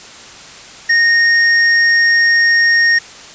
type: tone with hard clipping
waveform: sine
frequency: 1853 Hz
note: A#6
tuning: 11 cents flat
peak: -10 dBFS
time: 0.89-2.99 s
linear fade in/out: 10 ms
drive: 12 dB
effects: white hiss -35 dBFS RMS until 3.34 s + resampled to 16000 Hz